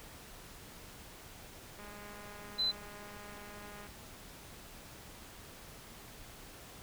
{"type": "click train", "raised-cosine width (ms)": 0.5, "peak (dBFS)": -37, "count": 429, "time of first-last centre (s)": [1.79, 3.868], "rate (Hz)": 206}
{"type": "tone", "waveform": "sine", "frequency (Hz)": 4032, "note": "B7", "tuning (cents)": 35, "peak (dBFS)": -29, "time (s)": [2.58, 2.72], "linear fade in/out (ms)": 20}
{"effects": ["pink hiss -52 dBFS RMS until 6.82 s"]}